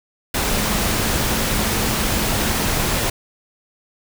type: tone in noise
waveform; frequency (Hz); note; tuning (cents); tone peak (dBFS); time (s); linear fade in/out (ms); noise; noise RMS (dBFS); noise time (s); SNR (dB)
sine; 214.6; A3; -43; -28; 0.53-2.66; 5; pink; -20; 0.34-3.1; -11
effects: none